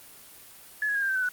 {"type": "tone with pitch steps", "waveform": "sine", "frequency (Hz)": [1709, 1669, 1629.9, 1591.8, 1554.5, 1518.2, 1482.6], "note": ["G#6", "G#6", "G#6", "G6", "G6", "F#6", "F#6"], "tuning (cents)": [49, 8, -33, 26, -15, 44, 3], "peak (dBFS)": -24, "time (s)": [0.82, 1.289], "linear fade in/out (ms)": 2, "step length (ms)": 67, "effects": ["white hiss -49 dBFS RMS until 1.32 s", "Opus 24 kbps"]}